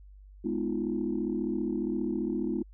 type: chord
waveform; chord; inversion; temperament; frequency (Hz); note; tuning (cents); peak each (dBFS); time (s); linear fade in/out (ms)
sine; F half-diminished seventh; first; just; 209.5 / 251.4 / 314.3 / 349.2; Ab3 / Cb4 / Eb4 / F4; +15 / +31 / +18 / 0; -33; 0.44-2.63; 10
effects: tanh soft clip ceiling -19 dBFS + added 49 Hz sine -48 dBFS peak until 2.73 s